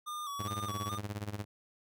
square tone with vibrato, 1170 Hz, D6, 7 cents flat, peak -38 dBFS, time 0.06-0.99 s, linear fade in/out 20 ms, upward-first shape square, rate 2.4 Hz, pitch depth 56 cents each way
sawtooth tone with tremolo, 103.2 Hz, G#2, 10 cents flat, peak -30 dBFS, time 0.39-1.45 s, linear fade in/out 10 ms, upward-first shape sine, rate 17 Hz, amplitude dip 85%
effects none

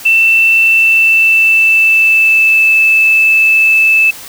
sine tone with pitch glide, 2671 to 2627 Hz, E7 to E7, +22 to -7 cents, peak -5 dBFS, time 0.05-4.11 s, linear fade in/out 10 ms, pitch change -29 cents, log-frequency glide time 0.61-2.71 s, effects white hiss -30 dBFS RMS until 4.28 s

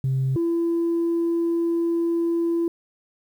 sine tone pair in turn, 132.7 / 337 Hz, C3 / E4, +25 / +38 cents, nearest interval octave + major third, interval 1613 cents, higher second, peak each -18 dBFS, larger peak neither, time 0.04-0.36 / 0.36-2.68 s, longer second, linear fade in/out 2 ms, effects tanh soft clip ceiling -17 dBFS + 9-bit

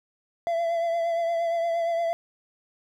triangle tone with vibrato, 674 Hz, E5, 38 cents sharp, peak -21 dBFS, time 0.47-2.13 s, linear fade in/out 0 ms, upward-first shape triangle, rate 8.6 Hz, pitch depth 34 cents each way, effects none

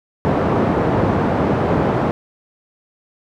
pink band-pass noise, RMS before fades -17 dBFS, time 0.25-2.11 s, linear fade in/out 0 ms, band 120 to 900 Hz, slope 12 dB/octave, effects none

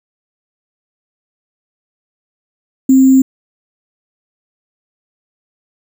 sine tone with sample-and-hold, 264.3 Hz, C4, 18 cents sharp, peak -4 dBFS, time 2.89-3.22 s, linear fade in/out 5 ms, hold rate 7350 Hz, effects none

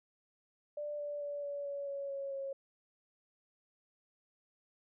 sine tone with pitch steps, 590 / 583.6 / 577.2 / 570.9 / 564.7 / 558.5 / 552.4 / 546.4 Hz, D5 / D5 / D5 / D5 / C#5 / C#5 / C#5 / C#5, +8 / -11 / -30 / -49 / +32 / +13 / -6 / -25 cents, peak -37 dBFS, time 0.77-2.53 s, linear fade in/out 5 ms, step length 220 ms, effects none

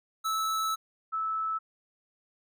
square / sine tone pair in turn, 1308 / 1308 Hz, E6 / E6, -14 / -14 cents, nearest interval unison, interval 0 cents, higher neither, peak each -28 dBFS, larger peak neither, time 0.24-0.76 / 1.12-1.59 s, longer first, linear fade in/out 20 ms, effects none

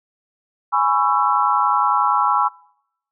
sine chord, C# minor seventh, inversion second, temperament just, 831.5 / 997.9 / 1108.7 / 1330.5 Hz, G#5 / B5 / C#6 / E6, +2 / +18 / 0 / +16 cents, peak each -20 dBFS, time 0.72-2.49 s, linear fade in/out 20 ms, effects noise-tail reverb RT60 0.8 s tail -26 dB re dry

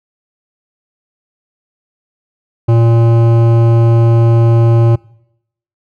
sine tone with hard clipping, 115.8 Hz, A#2, 11 cents flat, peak -8 dBFS, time 2.68-4.96 s, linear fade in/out 10 ms, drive 14 dB, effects noise-tail reverb RT60 0.8 s tail -24 dB re dry

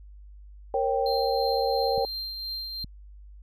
sine chord, G diminished, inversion first, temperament equal with one note detuned, 466.2 / 543.3 / 784 Hz, Bb4 / Db5 / G5, 0 / -35 / 0 cents, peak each -27 dBFS, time 0.74-2.05 s, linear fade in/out 2 ms
triangle tone with tremolo, 4167 Hz, C8, 8 cents flat, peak -29 dBFS, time 1.06-2.84 s, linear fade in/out 2 ms, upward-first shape triangle, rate 2.9 Hz, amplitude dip 40%
clicks, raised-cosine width 5 ms, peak -26 dBFS, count 2, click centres 1.979 / 2.844 s
effects added 50 Hz sine -44 dBFS peak until 3.42 s

